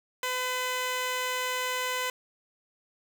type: tone pair together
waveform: 10% pulse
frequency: 505 / 1010 Hz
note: B4 / B5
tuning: +39 / +39 cents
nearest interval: octave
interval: 1200 cents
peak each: -22 / -29 dBFS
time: 0.23-2.1 s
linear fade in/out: 2 ms
effects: none